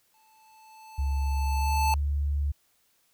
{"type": "tone with exponential growth", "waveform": "square", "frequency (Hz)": 877, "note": "A5", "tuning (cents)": -6, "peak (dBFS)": -23, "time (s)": [0.14, 1.94], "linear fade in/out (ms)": 1, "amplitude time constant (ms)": 390}
{"type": "tone with pitch glide", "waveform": "sine", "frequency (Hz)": [68.7, 71.82], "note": ["C#2", "D2"], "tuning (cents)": [-15, -38], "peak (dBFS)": -24, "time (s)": [0.98, 2.52], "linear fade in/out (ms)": 10, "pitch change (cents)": 77, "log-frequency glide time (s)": [1.6, 1.71]}
{"effects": ["white hiss -68 dBFS RMS until 3.13 s"]}